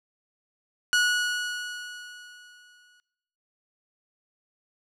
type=tone with exponential decay; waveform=sawtooth; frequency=1462 Hz; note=F#6; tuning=21 cents flat; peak=-15 dBFS; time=0.93-3 s; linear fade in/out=0 ms; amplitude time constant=450 ms; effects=noise-tail reverb RT60 1.0 s tail -23 dB re dry + low-pass 9000 Hz 12 dB/octave